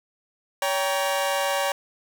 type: chord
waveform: sawtooth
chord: G diminished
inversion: second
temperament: just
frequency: 564.5 / 784 / 940.8 Hz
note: Db5 / G5 / Bb5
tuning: +31 / 0 / +16 cents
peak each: -21 / -24 / -26 dBFS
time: 0.62-1.72 s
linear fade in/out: 2 ms
effects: none